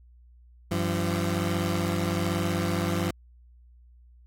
20% pulse tone pair together, 95.81 / 170.4 Hz, G2 / F3, -39 / -42 cents, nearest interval minor seventh, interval 997 cents, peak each -23 dBFS, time 0.71-3.11 s, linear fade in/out 5 ms, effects added 60 Hz sine -51 dBFS peak until 4.26 s + AAC 48 kbps

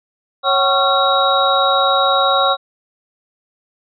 sine tone cluster, 551 / 756 / 1105 / 1366 / 3817 Hz, C#5 / F#5 / C#6 / F6 / A#7, -11 / +37 / -6 / -39 / +40 cents, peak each -18 dBFS, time 0.43-2.57 s, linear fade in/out 50 ms, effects none

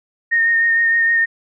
sine tone with vibrato, 1841 Hz, A#6, 22 cents flat, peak -12 dBFS, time 0.31-1.26 s, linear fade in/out 20 ms, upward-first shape sine, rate 6.5 Hz, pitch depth 19 cents each way, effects none

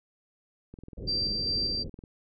click train, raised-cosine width 3 ms, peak -31 dBFS, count 28, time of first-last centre 0.74-2.038 s, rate 20.8 Hz
pink low-pass noise, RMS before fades -38 dBFS, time 0.97-1.89 s, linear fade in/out 10 ms, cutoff 530 Hz, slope 48 dB/octave
sine tone with tremolo, 4700 Hz, D8, 1 cent sharp, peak -26 dBFS, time 1.07-1.84 s, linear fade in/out 20 ms, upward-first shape square, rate 2.5 Hz, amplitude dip 25%
effects none

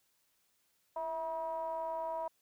triangle ring-modulated tone, 155.56 Hz, D#3, in tune, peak -30 dBFS, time 0.96-2.28 s, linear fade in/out 5 ms, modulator 807 Hz, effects white hiss -75 dBFS RMS until 2.41 s

